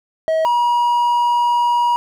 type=tone pair in turn; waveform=triangle; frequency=640 / 958.9 Hz; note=D#5 / A#5; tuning=+49 / +49 cents; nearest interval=perfect fifth; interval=700 cents; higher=second; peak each=-12 / -11 dBFS; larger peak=second; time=0.28-0.45 / 0.45-1.96 s; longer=second; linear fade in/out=0 ms; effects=none